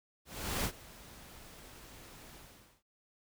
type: noise with ADSR envelope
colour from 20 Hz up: pink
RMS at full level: -33 dBFS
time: 0.25-2.83 s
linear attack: 390 ms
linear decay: 76 ms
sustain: -20 dB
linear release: 480 ms
effects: none